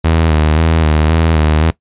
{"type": "tone with vibrato", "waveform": "sawtooth", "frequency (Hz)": 79.1, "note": "D#2", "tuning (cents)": 29, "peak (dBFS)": -5, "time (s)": [0.04, 1.71], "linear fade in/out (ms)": 10, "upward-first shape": "square", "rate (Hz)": 1.9, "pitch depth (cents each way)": 44, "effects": ["noise-tail reverb RT60 0.1 s tail -19 dB re dry", "resampled to 8000 Hz"]}